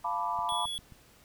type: chord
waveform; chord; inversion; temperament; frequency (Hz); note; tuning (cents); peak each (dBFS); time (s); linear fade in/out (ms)
sine; B half-diminished seventh; second; equal; 698.5 / 880 / 987.8 / 1174.7; F5 / A5 / B5 / D6; 0 / 0 / 0 / 0; -37 / -35 / -32 / -36; 0.04-0.66; 10
type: click train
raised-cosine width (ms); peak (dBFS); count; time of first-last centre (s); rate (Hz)
5; -38; 5; 0.39-0.923; 7.51
type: tone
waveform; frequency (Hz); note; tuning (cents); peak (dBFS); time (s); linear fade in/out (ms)
square; 3377; G#7; +28; -34; 0.49-0.78; 0
effects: pink hiss -59 dBFS RMS until 1.24 s